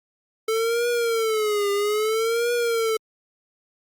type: tone with vibrato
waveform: square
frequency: 440 Hz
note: A4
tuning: in tune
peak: -21 dBFS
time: 0.48-2.97 s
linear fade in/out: 5 ms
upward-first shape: triangle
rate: 0.61 Hz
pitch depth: 160 cents each way
effects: Opus 48 kbps